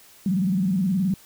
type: tone with vibrato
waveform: sine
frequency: 187.5 Hz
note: F#3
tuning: 23 cents sharp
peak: -19 dBFS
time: 0.26-1.14 s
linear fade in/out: 2 ms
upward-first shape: square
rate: 19 Hz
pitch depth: 120 cents each way
effects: white hiss -51 dBFS RMS until 1.25 s